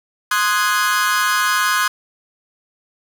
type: chord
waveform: 40% pulse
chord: Ab dominant seventh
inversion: first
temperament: equal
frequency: 1046.5 / 1244.5 / 1480 / 1661.2 Hz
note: C6 / Eb6 / Gb6 / Ab6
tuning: 0 / 0 / 0 / 0 cents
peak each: -20 dBFS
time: 0.31-1.88 s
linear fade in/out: 5 ms
effects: none